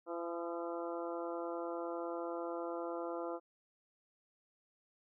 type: harmonic tone with a mistuned harmonic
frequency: 169.7 Hz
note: F3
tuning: 49 cents flat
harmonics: 2 / 3 / 4 / 5 / 6 / 7 / 8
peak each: -42 / -42 / -45 / -50 / -50 / -50 / -52 dBFS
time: 0.06-3.4 s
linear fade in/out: 50 ms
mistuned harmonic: 7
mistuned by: +43 cents
effects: none